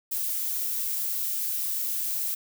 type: noise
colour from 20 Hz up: violet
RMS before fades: -29 dBFS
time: 0.11-2.35 s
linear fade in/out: 10 ms
effects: none